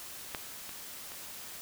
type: clicks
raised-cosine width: 0.3 ms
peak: -18 / -27 / -30 dBFS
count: 3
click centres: 0.348 / 0.693 / 1.119 s
effects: white hiss -45 dBFS RMS until 1.61 s